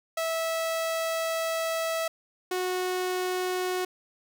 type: tone pair in turn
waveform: sawtooth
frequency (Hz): 653 / 366.5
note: E5 / F#4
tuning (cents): -17 / -16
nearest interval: minor seventh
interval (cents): 999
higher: first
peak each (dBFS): -23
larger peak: neither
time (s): 0.17-2.08 / 2.51-3.85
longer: first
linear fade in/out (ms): 5
effects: none